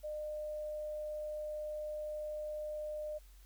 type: tone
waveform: sine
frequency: 606 Hz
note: D#5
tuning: 46 cents flat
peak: -38 dBFS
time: 0.03-3.19 s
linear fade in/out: 20 ms
effects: added 46 Hz sine -55 dBFS peak until 3.45 s + white hiss -67 dBFS RMS until 3.45 s